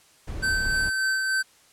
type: noise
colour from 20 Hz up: brown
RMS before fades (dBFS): -32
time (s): 0.27-0.9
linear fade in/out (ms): 10
type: tone with tremolo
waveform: square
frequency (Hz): 1543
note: G6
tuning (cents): -28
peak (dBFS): -22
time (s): 0.42-1.43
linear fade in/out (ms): 20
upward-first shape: sine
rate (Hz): 3.4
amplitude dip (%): 30
effects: white hiss -57 dBFS RMS until 1.72 s + low-pass 10000 Hz 12 dB/octave